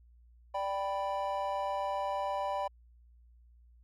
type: chord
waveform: triangle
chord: G major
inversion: second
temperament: equal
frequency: 587.3 / 784 / 987.8 Hz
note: D5 / G5 / B5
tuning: 0 / 0 / 0 cents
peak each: -34 dBFS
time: 0.54-2.68 s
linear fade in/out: 10 ms
effects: added 59 Hz sine -57 dBFS peak until 3.83 s